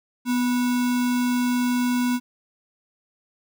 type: tone with sample-and-hold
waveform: sine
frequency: 246.9 Hz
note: B3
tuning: in tune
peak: -19 dBFS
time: 0.25-2.2 s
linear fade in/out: 50 ms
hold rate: 1225 Hz
effects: none